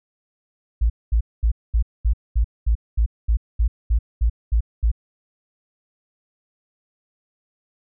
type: tone bursts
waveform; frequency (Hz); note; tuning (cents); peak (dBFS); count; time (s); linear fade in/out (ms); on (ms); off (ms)
sine; 55.9; A1; +28; -14; 14; 0.81-4.916; 10; 89; 220
effects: none